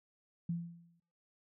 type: tone with exponential decay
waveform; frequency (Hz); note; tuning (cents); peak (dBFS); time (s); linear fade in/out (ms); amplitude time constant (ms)
sine; 170; F3; -46; -31; 0.49-1; 5; 110
effects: noise-tail reverb RT60 0.6 s tail -22 dB re dry